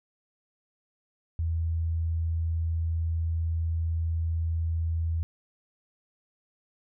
sine tone, 82.2 Hz, E2, 4 cents flat, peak -25 dBFS, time 1.39-5.23 s, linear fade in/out 0 ms, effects none

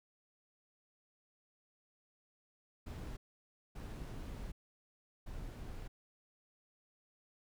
brown noise bursts at uneven times, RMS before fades -45 dBFS, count 3, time 2.86-3.17 / 3.75-4.52 / 5.26-5.88 s, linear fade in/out 10 ms, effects none

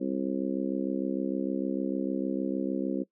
harmonic tone, 66.6 Hz, C2, 31 cents sharp, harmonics 3 / 4 / 5 / 6 / 7 / 8, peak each -34 / -31 / -33 / -40 / -42 / -38 dBFS, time 0-3.04 s, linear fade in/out 20 ms, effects noise-tail reverb RT60 0.1 s tail -19 dB re dry

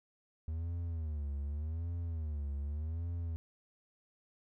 triangle tone with vibrato, 77.78 Hz, D#2, in tune, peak -33 dBFS, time 0.48-3.36 s, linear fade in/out 0 ms, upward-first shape sine, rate 0.85 Hz, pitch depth 170 cents each way, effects none

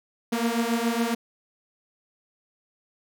sawtooth beating tone pair, 229.1 / 236.3 Hz, A#3 / A#3, -30 / +24 cents, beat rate 7.2 Hz, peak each -22 dBFS, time 0.32-1.15 s, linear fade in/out 10 ms, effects none

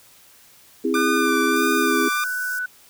sine chord, C augmented, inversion none, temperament equal with one note detuned, 261.6 / 329.6 / 408.9 Hz, C4 / E4 / G#4, 0 / 0 / -27 cents, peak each -23 dBFS, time 0.84-2.09 s, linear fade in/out 10 ms
sawtooth tone with vibrato, 1194 Hz, D6, 28 cents sharp, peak -19 dBFS, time 0.94-2.24 s, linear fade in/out 2 ms, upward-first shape sine, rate 1.6 Hz, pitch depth 32 cents each way
sine tone with pitch glide, 1499 to 1490.4 Hz, F#6 to F#6, +22 to +12 cents, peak -23 dBFS, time 0.95-2.66 s, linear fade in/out 5 ms, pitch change -10 cents, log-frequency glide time 1.59-2.48 s
white high-pass noise, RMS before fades -36 dBFS, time 1.56-2.59 s, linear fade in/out 2 ms, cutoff 4700 Hz, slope 96 dB/octave
effects white hiss -51 dBFS RMS until 2.89 s

